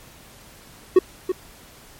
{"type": "tone with echo", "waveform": "triangle", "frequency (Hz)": 370, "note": "F#4", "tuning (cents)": 0, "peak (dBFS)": -6, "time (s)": [0.96, 0.99], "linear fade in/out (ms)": 5, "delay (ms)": 330, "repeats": 1, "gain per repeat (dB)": -10, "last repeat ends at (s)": 1.32, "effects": ["pink hiss -47 dBFS RMS until 1.99 s", "MP3 64 kbps"]}